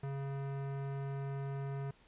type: tone with hard clipping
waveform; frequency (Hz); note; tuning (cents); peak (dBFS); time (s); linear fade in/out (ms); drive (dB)
sine; 138; C#3; -7; -39; 0.03-1.91; 5; 18
effects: pink hiss -65 dBFS RMS until 2.07 s + resampled to 8000 Hz